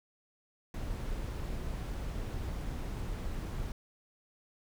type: noise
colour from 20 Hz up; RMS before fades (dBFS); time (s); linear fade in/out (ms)
brown; -37; 0.74-3.72; 2
effects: none